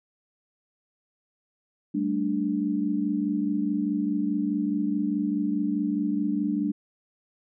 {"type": "chord", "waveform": "sine", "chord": "G suspended second", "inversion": "none", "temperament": "equal with one note detuned", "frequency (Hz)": [195.21, 220, 293.7], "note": ["G3", "A3", "D4"], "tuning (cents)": [-7, 0, 0], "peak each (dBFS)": [-29, -29, -26], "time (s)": [1.94, 6.72], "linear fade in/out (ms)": 10, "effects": []}